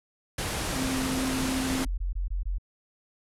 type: low-pass noise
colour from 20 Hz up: pink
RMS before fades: -31 dBFS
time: 0.38-1.85 s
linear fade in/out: 5 ms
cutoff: 12000 Hz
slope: 48 dB/octave
type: tone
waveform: sine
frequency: 261.6 Hz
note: C4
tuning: in tune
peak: -28 dBFS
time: 0.74-1.87 s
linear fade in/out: 50 ms
type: tone bursts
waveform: sine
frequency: 44.29 Hz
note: F1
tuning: 25 cents sharp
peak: -26 dBFS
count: 5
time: 1.85-2.584 s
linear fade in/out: 10 ms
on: 130 ms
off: 21 ms
effects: none